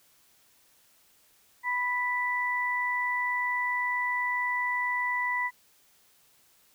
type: tone pair together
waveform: sine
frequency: 987.8 / 1975.5 Hz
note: B5 / B6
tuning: 0 / 0 cents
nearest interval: octave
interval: 1200 cents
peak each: -30 / -28 dBFS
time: 1.63-5.51 s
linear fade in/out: 50 ms
effects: white hiss -63 dBFS RMS until 6.74 s